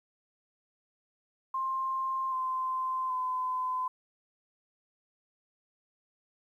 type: tone with pitch steps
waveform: sine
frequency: 1056 / 1037.3 / 1018.9 Hz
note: C6 / C6 / C6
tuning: +16 / -15 / -46 cents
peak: -29 dBFS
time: 1.54-3.88 s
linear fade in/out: 5 ms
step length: 780 ms
effects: 11-bit